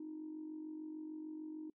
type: tone with amplitude modulation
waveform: sine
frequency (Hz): 311.1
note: D#4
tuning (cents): 0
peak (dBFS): -40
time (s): 0-1.7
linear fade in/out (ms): 5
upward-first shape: sine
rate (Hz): 46.7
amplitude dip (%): 60
effects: noise-tail reverb RT60 0.1 s tail -26 dB re dry + tanh soft clip ceiling -38 dBFS